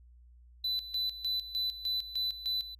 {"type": "tone with tremolo", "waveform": "triangle", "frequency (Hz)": 3996, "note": "B7", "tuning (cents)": 20, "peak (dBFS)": -28, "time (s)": [0.64, 2.75], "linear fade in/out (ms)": 5, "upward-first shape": "square", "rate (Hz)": 3.3, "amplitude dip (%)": 75, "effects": ["added 60 Hz sine -54 dBFS peak until 2.79 s", "resampled to 32000 Hz"]}